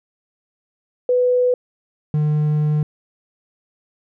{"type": "tone pair in turn", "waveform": ["sine", "triangle"], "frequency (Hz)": [496.9, 150.92], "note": ["B4", "D3"], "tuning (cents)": [11, 48], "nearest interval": "octave + major sixth", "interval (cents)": 2063, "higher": "first", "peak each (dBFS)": -13, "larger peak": "neither", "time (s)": [[1.09, 1.54], [2.14, 2.83]], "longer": "second", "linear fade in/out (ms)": 2, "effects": []}